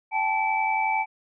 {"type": "tone cluster", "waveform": "sine", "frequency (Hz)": [779, 870, 2309], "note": ["G5", "A5", "D7"], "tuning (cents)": [-11, -20, -30], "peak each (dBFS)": [-28, -24, -27], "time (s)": [0.11, 1.06], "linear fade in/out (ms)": 50, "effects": []}